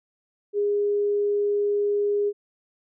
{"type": "tone", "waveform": "sine", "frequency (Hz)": 410, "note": "G#4", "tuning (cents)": -22, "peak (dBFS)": -20, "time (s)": [0.53, 2.33], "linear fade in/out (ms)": 50, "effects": []}